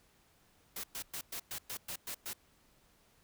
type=noise bursts; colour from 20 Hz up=white; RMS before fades=-41 dBFS; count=9; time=0.76-2.333 s; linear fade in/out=5 ms; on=77 ms; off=110 ms; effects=pink hiss -68 dBFS RMS until 3.23 s